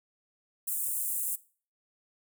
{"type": "high-pass noise", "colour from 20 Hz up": "pink", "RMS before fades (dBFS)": -32, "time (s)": [0.67, 1.36], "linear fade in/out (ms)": 10, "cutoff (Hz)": 8200, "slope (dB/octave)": 48, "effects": ["noise-tail reverb RT60 0.4 s tail -19 dB re dry"]}